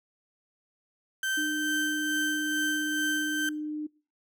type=tone with tremolo; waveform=35% pulse; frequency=1553 Hz; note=G6; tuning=17 cents flat; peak=-25 dBFS; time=1.23-3.49 s; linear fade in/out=2 ms; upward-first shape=sine; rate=2.3 Hz; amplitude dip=35%
type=tone; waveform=sine; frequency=302.9 Hz; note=D#4; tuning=46 cents flat; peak=-31 dBFS; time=1.37-3.87 s; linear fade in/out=10 ms
effects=noise-tail reverb RT60 0.4 s tail -24 dB re dry